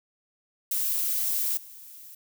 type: noise with level steps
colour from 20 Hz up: violet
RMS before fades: -27 / -46 dBFS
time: 0.71-2.15 s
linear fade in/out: 5 ms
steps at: 1.57 s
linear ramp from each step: 2 ms
effects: none